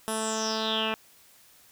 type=tone with low-pass filter sweep; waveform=10% pulse; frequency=220 Hz; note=A3; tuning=in tune; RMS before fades=-29 dBFS; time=0.08-0.94 s; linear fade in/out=0 ms; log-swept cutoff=11000 to 2400 Hz; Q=7.4; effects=white hiss -57 dBFS RMS until 1.71 s